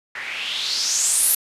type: noise with low-pass filter sweep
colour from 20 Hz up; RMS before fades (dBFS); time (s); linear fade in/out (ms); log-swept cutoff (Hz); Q
blue; -22; 0.15-1.35; 5; 1800 to 12000; 4.5
effects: resampled to 32000 Hz